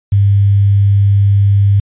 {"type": "tone with quantisation", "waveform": "sine", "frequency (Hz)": 100, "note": "G2", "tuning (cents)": 35, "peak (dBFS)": -6, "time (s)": [0.12, 1.8], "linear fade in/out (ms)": 5, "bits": 6, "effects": ["resampled to 8000 Hz"]}